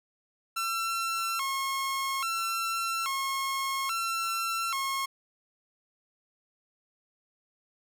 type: tone with vibrato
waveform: sawtooth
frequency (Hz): 1209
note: D6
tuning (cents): +50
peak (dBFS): -25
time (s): 0.56-5.06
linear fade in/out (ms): 10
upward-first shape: square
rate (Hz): 0.6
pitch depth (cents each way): 190
effects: none